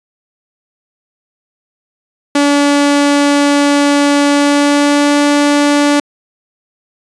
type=tone with pitch glide; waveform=sawtooth; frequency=286.7 to 289.9 Hz; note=D4 to D4; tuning=-42 to -22 cents; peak=-4 dBFS; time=2.35-6 s; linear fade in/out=5 ms; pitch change=+20 cents; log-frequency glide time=4.27-5.19 s; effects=resampled to 22050 Hz

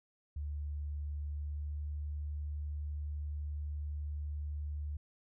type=tone with pitch glide; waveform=sine; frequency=73.42 to 74.02 Hz; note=D2 to D2; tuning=0 to +14 cents; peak=-36 dBFS; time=0.36-4.97 s; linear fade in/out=5 ms; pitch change=+14 cents; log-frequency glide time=1.25-1.81 s; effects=none

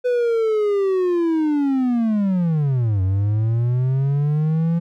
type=linear two-way sweep; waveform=triangle; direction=down then up; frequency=500 to 92.4 to 170.4 Hz; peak=-14 dBFS; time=0.04-4.8 s; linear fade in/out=20 ms; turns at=3.02 s; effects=none

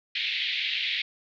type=band-pass noise; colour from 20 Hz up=white; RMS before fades=-29 dBFS; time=0.15-1.02 s; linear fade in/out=5 ms; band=2000 to 3900 Hz; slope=48 dB/octave; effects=none

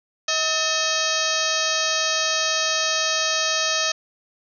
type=harmonic tone with a mistuned harmonic; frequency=638 Hz; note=D#5; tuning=43 cents sharp; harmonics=1 / 2 / 3 / 4 / 5 / 6 / 7 / 8 / 9 / 10; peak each=-29 / -29 / -29 / -29 / -29 / -29 / -29 / -29 / -29 / -29 dBFS; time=0.28-3.92 s; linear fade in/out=5 ms; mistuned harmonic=3; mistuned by=-110 cents; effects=none

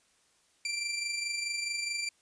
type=tone with amplitude modulation; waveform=20% pulse; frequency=2356 Hz; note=D7; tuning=5 cents sharp; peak=-25 dBFS; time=0.65-2.09 s; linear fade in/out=2 ms; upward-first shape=sine; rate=24.7 Hz; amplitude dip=45%; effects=white hiss -68 dBFS RMS until 2.21 s + resampled to 22050 Hz

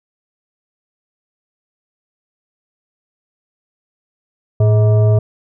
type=tone with frequency modulation; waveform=sine; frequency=110 Hz; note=A2; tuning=in tune; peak=-8 dBFS; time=4.6-5.19 s; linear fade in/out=5 ms; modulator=529 Hz; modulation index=0.49; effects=none

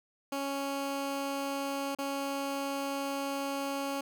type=tone with dropouts; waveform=15% pulse; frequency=277.2 Hz; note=C#4; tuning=in tune; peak=-26 dBFS; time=0.32-4.01 s; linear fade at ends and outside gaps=5 ms; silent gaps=1.95-1.986 s; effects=none

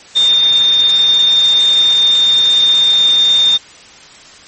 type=tone in noise; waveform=sine; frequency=3630 Hz; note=A#7; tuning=47 cents flat; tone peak=-7 dBFS; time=0.15-3.58 s; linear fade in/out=20 ms; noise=white; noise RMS=-23 dBFS; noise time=0.15-3.58 s; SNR=+13 dB; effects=white hiss -38 dBFS RMS until 4.47 s + MP3 32 kbps

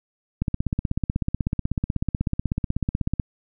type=click train; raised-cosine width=5 ms; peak=-10 dBFS; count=46; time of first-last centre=0.42-3.198 s; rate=16.2 Hz; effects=none

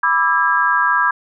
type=chord; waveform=sine; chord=E dominant seventh; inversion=second; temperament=equal with one note detuned; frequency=987.8 / 1174.7 / 1318.5 / 1624.2 Hz; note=B5 / D6 / E6 / G#6; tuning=0 / 0 / 0 / -39 cents; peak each=-18 / -19 / -21 / -16 dBFS; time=0.03-1.11 s; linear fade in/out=5 ms; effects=none

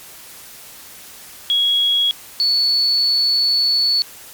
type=tone pair in turn; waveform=sine; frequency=3322 / 4434 Hz; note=G#7 / C#8; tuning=0 / 0 cents; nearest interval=perfect fourth; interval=500 cents; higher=second; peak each=-13 dBFS; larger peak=neither; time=1.5-2.11 / 2.4-4.02 s; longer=second; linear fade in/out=0 ms; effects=white hiss -39 dBFS RMS until 4.33 s + MP3 96 kbps

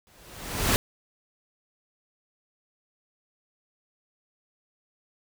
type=noise with exponential growth; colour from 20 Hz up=pink; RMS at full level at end=-20 dBFS; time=0.07-0.76 s; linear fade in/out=0 ms; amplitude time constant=150 ms; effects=none

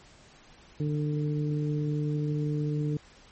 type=harmonic tone; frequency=149.1 Hz; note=D3; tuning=27 cents sharp; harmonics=1 / 2 / 3; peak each=-27 / -33 / -37 dBFS; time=0.8-2.97 s; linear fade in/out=2 ms; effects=pink hiss -55 dBFS RMS until 3.31 s + MP3 32 kbps

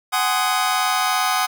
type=chord; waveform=sawtooth; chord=Ab dominant seventh; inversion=third; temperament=just; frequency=747.5 / 830.6 / 1038.3 / 1245.9 Hz; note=Gb5 / Ab5 / C6 / Eb6; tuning=+17 / 0 / -14 / +2 cents; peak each=-18 / -22 / -22 / -18 dBFS; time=0.12-1.47 s; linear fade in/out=20 ms; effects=none

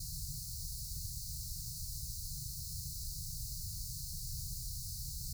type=band-stop noise; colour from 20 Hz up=pink; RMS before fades=-42 dBFS; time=0-5.33 s; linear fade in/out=5 ms; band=160 to 4200 Hz; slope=96 dB/octave; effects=none

